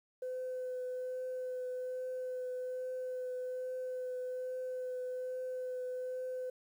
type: tone with vibrato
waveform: sine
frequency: 507 Hz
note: B4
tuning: 45 cents sharp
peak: -35 dBFS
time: 0.22-6.5 s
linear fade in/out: 5 ms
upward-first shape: triangle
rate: 1.2 Hz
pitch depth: 14 cents each way
effects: tanh soft clip ceiling -34 dBFS + 11-bit